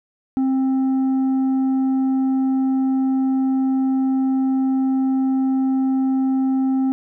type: tone with tanh clipping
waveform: sine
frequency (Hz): 264.4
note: C4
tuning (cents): +18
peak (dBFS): -17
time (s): 0.37-6.92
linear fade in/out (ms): 0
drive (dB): 5
effects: none